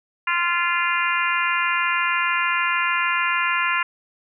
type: harmonic tone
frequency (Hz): 346.5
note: F4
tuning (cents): -14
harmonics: 3 / 4 / 5 / 6 / 7 / 8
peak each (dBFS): -24 / -25 / -26 / -27 / -27 / -28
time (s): 0.27-3.83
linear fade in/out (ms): 5
effects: none